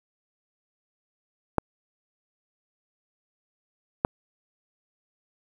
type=clicks; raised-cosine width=1 ms; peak=-6 dBFS; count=2; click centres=1.583 / 4.049 s; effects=7-bit